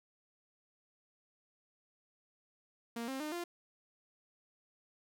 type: tone with pitch steps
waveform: sawtooth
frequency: 233.1 / 266.2 / 304 / 347.2 Hz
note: A#3 / C4 / D#4 / F4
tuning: 0 / +30 / -40 / -10 cents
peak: -34 dBFS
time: 2.96-3.44 s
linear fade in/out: 5 ms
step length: 120 ms
effects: none